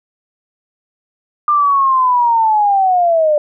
sine linear sweep, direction down, 1200 to 587.3 Hz, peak -9 dBFS, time 1.48-3.38 s, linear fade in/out 2 ms, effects none

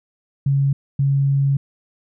sine tone bursts at uneven times, 138.59 Hz, C#3, in tune, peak -14 dBFS, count 2, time 0.46-0.73 / 0.99-1.57 s, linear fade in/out 5 ms, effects none

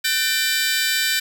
20% pulse tone cluster, 1523 / 1793 / 2359 / 3943 Hz, F#6 / A6 / D7 / B7, +50 / +32 / +7 / -4 cents, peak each -19 dBFS, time 0.04-1.2 s, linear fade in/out 10 ms, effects none

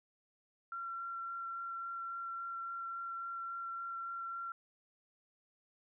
sine tone with vibrato, 1365 Hz, F6, 40 cents flat, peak -39 dBFS, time 0.72-4.52 s, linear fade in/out 2 ms, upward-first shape sine, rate 3.6 Hz, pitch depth 9 cents each way, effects none

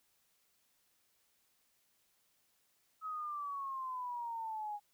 sine exponential sweep, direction down, 1285 to 820 Hz, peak -38 dBFS, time 3.01-4.8 s, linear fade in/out 50 ms, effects white hiss -75 dBFS RMS until 4.93 s

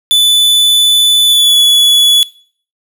45% pulse tone with pitch glide, 3487 to 3407 Hz, A7 to G#7, -16 to +44 cents, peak -5 dBFS, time 0.11-2.23 s, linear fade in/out 0 ms, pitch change -40 cents, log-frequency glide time 1.26-1.57 s, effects noise-tail reverb RT60 0.5 s tail -21 dB re dry

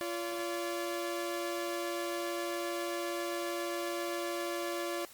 sawtooth tone pair together, 345.3 / 573 Hz, F4 / D5, -20 / -43 cents, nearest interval major sixth, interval 877 cents, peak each -32 / -34 dBFS, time 0.01-5.05 s, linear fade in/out 0 ms, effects white hiss -54 dBFS RMS until 5.13 s + Opus 48 kbps

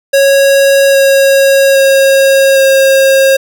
square tone with pitch steps, 551 / 546.9 / 542.8 / 538.7 Hz, C#5 / C#5 / C#5 / C#5, -11 / -23 / -36 / -50 cents, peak -5 dBFS, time 0.13-3.37 s, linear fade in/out 10 ms, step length 810 ms, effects none

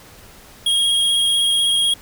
square tone with vibrato, 3272 Hz, G#7, 26 cents flat, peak -15 dBFS, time 0.66-1.94 s, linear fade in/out 5 ms, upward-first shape triangle, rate 16 Hz, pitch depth 24 cents each way, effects pink hiss -44 dBFS RMS until 2.01 s

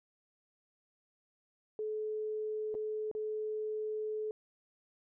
sine tone with dropouts, 430 Hz, A4, 40 cents flat, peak -34 dBFS, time 1.79-4.31 s, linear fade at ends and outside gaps 1 ms, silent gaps 2.743-2.75 / 3.114-3.15 s, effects none

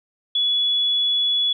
sine tone, 3400 Hz, G#7, 40 cents sharp, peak -17 dBFS, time 0.35-1.53 s, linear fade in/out 5 ms, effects none

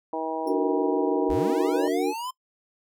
harmonic tone, 160 Hz, D#3, 49 cents sharp, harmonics 2 / 3 / 4 / 5 / 6, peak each -33 / -33 / -33 / -33 / -33 dBFS, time 0.13-1.88 s, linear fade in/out 2 ms
sine chord, D augmented, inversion none, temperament just, 293.7 / 367.1 / 458.9 Hz, D4 / F#4 / A#4, 0 / -14 / -27 cents, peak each -26 dBFS, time 0.45-2.14 s, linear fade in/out 50 ms
10% pulse tone with exponential decay, 5460 Hz, F8, 40 cents flat, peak -36 dBFS, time 0.47-0.56 s, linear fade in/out 5 ms, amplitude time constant 19 ms
square linear sweep, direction up, 30.51 to 1046.5 Hz, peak -31 dBFS, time 1.29-2.31 s, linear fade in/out 10 ms
effects noise-tail reverb RT60 0.1 s tail -22 dB re dry

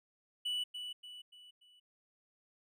triangle tone with echo, 2960 Hz, F#7, in tune, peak -32 dBFS, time 0.45-0.64 s, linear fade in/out 10 ms, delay 290 ms, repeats 4, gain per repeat -7 dB, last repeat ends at 1.8 s, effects none

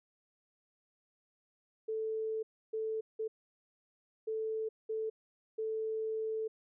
sine tone bursts at uneven times, 440 Hz, A4, in tune, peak -33 dBFS, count 6, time 1.88-2.43 / 2.73-3.01 / 3.19-3.28 / 4.27-4.69 / 4.89-5.1 / 5.58-6.48 s, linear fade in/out 10 ms, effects none

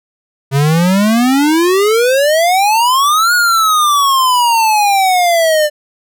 square exponential two-way sweep, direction up then down, 133.7 to 1458 to 592 Hz, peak -9 dBFS, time 0.51-5.7 s, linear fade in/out 50 ms, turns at 3.34 s, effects none

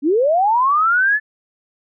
sine linear sweep, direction up, 261.6 to 1756 Hz, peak -12 dBFS, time 0.02-1.2 s, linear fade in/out 50 ms, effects none

